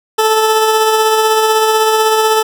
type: tone with tremolo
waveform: 20% pulse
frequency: 437.7 Hz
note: A4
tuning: 9 cents flat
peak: -3 dBFS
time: 0.18-2.43 s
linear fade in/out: 10 ms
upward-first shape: sine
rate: 16 Hz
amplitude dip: 30%
effects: none